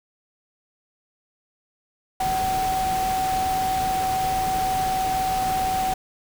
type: tone in noise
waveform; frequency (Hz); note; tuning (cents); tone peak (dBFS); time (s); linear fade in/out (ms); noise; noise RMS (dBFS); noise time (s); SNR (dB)
sine; 756; F#5; +37; -21; 2.2-5.94; 5; pink; -31; 2.2-5.94; +7
effects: none